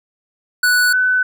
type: tone pair in turn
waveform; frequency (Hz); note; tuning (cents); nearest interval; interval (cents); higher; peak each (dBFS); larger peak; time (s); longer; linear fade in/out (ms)
square / sine; 1480 / 1505; F#6 / F#6; 0 / +29; unison; 29; second; -12; neither; 0.63-0.93 / 0.93-1.23; neither; 5
effects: none